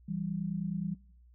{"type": "tone pair together", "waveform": "sine", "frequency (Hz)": [166.02, 195.6], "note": ["E3", "G3"], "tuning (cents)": [13, -4], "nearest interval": "minor third", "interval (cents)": 283, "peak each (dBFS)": [-35, -35], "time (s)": [0.08, 0.95], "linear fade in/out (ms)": 10, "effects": ["noise-tail reverb RT60 0.6 s tail -22 dB re dry", "added 60 Hz sine -56 dBFS peak until 1.34 s"]}